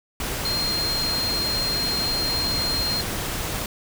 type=tone in noise; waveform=sine; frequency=4200 Hz; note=C8; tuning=6 cents sharp; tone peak=-23 dBFS; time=0.45-3.01 s; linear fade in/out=2 ms; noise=pink; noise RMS=-28 dBFS; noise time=0.2-3.66 s; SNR=+2 dB; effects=none